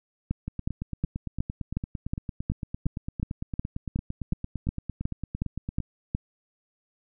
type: two click trains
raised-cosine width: 5 ms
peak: -14 / -19 dBFS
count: 17 / 48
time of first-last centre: 0.31-6.149 / 0.48-5.803 s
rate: 2.74 / 8.83 Hz
effects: none